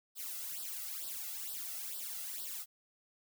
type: noise with flanger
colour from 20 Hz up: blue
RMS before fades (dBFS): -42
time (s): 0.15-2.66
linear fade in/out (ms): 50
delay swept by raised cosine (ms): 0.22 to 1.52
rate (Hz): 2.2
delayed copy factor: +0.95
effects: none